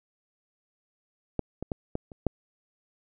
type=clicks; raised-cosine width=2 ms; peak=-13 / -20 / -16 / -16 / -30 / -10 dBFS; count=6; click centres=1.393 / 1.626 / 1.718 / 1.954 / 2.118 / 2.267 s; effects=none